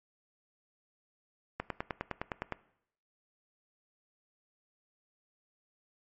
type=click train; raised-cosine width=0.5 ms; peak=-18 dBFS; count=10; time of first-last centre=1.6-2.523 s; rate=9.75 Hz; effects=noise-tail reverb RT60 0.7 s tail -19 dB re dry + MP3 32 kbps